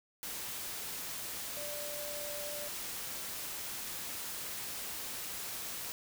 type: tone in noise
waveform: sine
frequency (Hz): 587.3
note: D5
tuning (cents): 0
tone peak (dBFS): -43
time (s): 1.57-2.68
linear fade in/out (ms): 0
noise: white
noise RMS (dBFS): -41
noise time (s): 0.23-5.92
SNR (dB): -5
effects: none